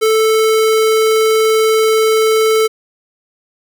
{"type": "tone", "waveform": "square", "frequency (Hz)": 439.6, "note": "A4", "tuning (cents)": -2, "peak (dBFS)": -10, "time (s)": [0.01, 2.68], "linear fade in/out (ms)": 20, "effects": []}